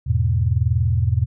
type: chord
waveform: sine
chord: E major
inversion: none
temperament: equal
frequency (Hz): 82.41 / 103.83 / 123.47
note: E2 / G#2 / B2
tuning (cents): 0 / 0 / 0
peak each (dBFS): -20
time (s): 0.06-1.26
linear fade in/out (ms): 20
effects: none